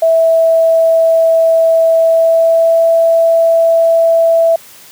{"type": "tone with pitch glide", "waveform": "sine", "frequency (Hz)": [655, 661.5], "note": ["E5", "E5"], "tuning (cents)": [-11, 6], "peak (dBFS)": -6, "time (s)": [0.02, 4.56], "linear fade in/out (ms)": 5, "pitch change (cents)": 17, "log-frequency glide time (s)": [1.94, 2.86], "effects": ["white hiss -38 dBFS RMS until 4.91 s", "high-pass 100 Hz 12 dB/octave"]}